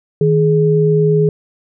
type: tone pair together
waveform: sine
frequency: 157.5 / 419 Hz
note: D#3 / G#4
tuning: +21 / +15 cents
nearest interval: octave + perfect fourth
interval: 1694 cents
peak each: -12 dBFS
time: 0.21-1.29 s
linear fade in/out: 2 ms
effects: none